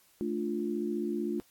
sine chord, D minor, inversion second, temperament equal, 220 / 293.7 / 349.2 Hz, A3 / D4 / F4, 0 / 0 / 0 cents, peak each -34 / -36 / -33 dBFS, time 0.21-1.4 s, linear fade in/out 0 ms, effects white hiss -64 dBFS RMS until 1.5 s + AAC 64 kbps

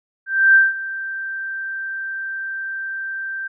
sine tone with ADSR envelope, 1568 Hz, G6, in tune, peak -7 dBFS, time 0.26-3.48 s, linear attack 290 ms, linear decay 180 ms, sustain -17 dB, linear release 12 ms, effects none

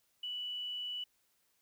sine tone with quantisation, 2960 Hz, F#7, in tune, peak -37 dBFS, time 0.23-1.04 s, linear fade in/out 5 ms, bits 11, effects white hiss -75 dBFS RMS until 1.61 s

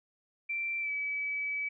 sine tone with pitch glide, 2349 to 2290 Hz, D7 to D7, 0 to -44 cents, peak -31 dBFS, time 0.49-1.69 s, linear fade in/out 10 ms, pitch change -44 cents, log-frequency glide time 0.8-0.91 s, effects none

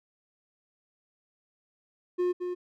triangle tone with echo, 358.1 Hz, F4, 43 cents sharp, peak -22 dBFS, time 2.18-2.33 s, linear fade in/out 20 ms, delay 220 ms, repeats 1, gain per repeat -6 dB, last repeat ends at 2.55 s, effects none

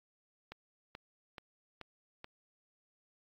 click train, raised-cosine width 0.3 ms, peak -29 dBFS, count 5, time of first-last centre 0.52-2.244 s, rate 2.32 Hz, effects AAC 48 kbps

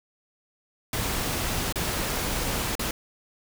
pink noise with dropouts, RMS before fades -28 dBFS, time 0.93-2.91 s, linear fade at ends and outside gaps 2 ms, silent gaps 1.725-1.757 / 2.753-2.794 s, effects none

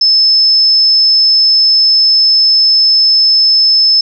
sine tone, 5240 Hz, E8, 11 cents flat, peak -5 dBFS, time 0.01-4.01 s, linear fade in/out 5 ms, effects none

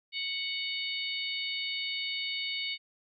harmonic tone, 740 Hz, F#5, in tune, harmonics 3 / 4 / 5 / 6, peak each -36 / -37 / -37 / -39 dBFS, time 0.12-2.78 s, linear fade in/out 50 ms, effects MP3 96 kbps

